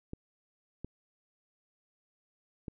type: clicks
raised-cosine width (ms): 3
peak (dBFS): -26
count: 3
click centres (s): 0.134 / 0.846 / 2.682
effects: none